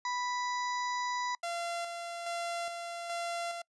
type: harmonic tone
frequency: 987 Hz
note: B5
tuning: 1 cent flat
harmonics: 1 / 2 / 4 / 5 / 6 / 7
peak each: -33 / -39 / -45 / -47 / -49 / -50 dBFS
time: 0.05-1.35 s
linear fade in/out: 2 ms
type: tone with tremolo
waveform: sawtooth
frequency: 686 Hz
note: F5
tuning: 31 cents flat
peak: -30 dBFS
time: 1.43-3.62 s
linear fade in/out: 5 ms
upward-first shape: square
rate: 1.2 Hz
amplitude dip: 40%
effects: noise-tail reverb RT60 0.1 s tail -26 dB re dry + resampled to 22050 Hz